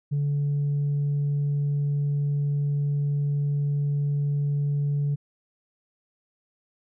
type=tone; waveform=sine; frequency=143.9 Hz; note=D3; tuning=35 cents flat; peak=-20 dBFS; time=0.11-5.16 s; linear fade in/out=20 ms; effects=tanh soft clip ceiling -20 dBFS